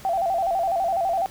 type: tone with vibrato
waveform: sine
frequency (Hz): 724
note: F#5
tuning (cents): -38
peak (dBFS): -20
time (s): 0.05-1.26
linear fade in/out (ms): 0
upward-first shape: square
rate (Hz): 12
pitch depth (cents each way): 110
effects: pink hiss -45 dBFS RMS until 1.3 s